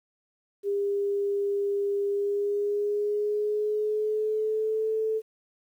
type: tone with pitch glide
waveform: sine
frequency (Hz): 402.4 to 438.8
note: G4 to A4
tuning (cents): +45 to -5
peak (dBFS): -24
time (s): 0.63-5.22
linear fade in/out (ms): 50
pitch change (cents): +150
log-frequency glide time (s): 2.08-4.87
effects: 10-bit